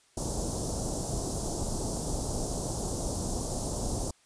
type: band-stop noise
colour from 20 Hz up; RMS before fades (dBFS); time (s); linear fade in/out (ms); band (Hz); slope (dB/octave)
pink; -32; 0.17-4.11; 5; 810 to 5600; 24
effects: white hiss -64 dBFS RMS until 4.25 s + resampled to 22050 Hz